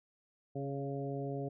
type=harmonic tone with a mistuned harmonic; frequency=138.59 Hz; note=C#3; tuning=in tune; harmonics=1 / 2 / 3 / 4 / 5; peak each=-39 / -42 / -41 / -45 / -46 dBFS; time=0.55-1.49 s; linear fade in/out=10 ms; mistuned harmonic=4; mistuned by=+16 cents; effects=none